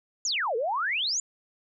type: exponential two-way sweep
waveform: sine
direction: down then up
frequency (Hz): 7220 to 430 to 7220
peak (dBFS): -25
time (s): 0.25-1.2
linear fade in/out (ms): 2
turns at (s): 0.56
effects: none